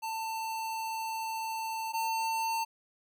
square tone pair in turn, 893 / 899.7 Hz, A5 / A5, +25 / +38 cents, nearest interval unison, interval 13 cents, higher second, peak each -34 / -30 dBFS, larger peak second, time 0.02-1.93 / 1.93-2.65 s, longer first, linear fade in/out 20 ms, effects none

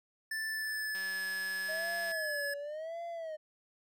square tone with pitch glide, 1762 to 1706.9 Hz, A6 to G#6, +2 to +47 cents, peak -35 dBFS, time 0.31-2.54 s, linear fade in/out 5 ms, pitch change -55 cents, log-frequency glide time 0.47-1.27 s
click train, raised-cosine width 0.2 ms, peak -32 dBFS, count 225, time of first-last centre 0.95-2.117 s, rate 192 Hz
triangle tone with vibrato, 622.3 Hz, D#5, in tune, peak -36 dBFS, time 1.68-3.37 s, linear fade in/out 20 ms, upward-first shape sine, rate 0.91 Hz, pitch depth 160 cents each way
effects none

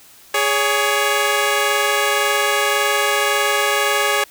10% pulse tone pair together, 415.3 / 561 Hz, G#4 / C#5, 0 / +21 cents, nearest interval perfect fourth, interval 521 cents, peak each -10 dBFS, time 0.34-4.24 s, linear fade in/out 5 ms, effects white hiss -46 dBFS RMS until 4.3 s

